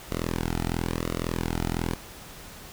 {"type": "tone with flanger", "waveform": "sawtooth", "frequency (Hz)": 41.93, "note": "E1", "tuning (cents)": 30, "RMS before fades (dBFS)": -29, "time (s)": [0.11, 1.96], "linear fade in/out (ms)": 10, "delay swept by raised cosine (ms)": [1.2, 1.84], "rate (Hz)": 0.97, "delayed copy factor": -0.95, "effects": ["pink hiss -44 dBFS RMS until 2.72 s"]}